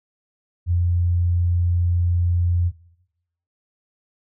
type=tone; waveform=sine; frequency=87.31 Hz; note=F2; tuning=in tune; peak=-16 dBFS; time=0.66-2.72 s; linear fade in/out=50 ms; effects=noise-tail reverb RT60 0.8 s tail -17 dB re dry